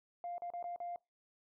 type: tone with dropouts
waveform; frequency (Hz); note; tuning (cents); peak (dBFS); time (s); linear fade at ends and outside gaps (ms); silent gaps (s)
sine; 699; F5; +1; -38; 0.24-0.96; 1; 0.381-0.42 / 0.503-0.536 / 0.627-0.641 / 0.761-0.802
effects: noise-tail reverb RT60 0.2 s tail -24 dB re dry + tanh soft clip ceiling -35 dBFS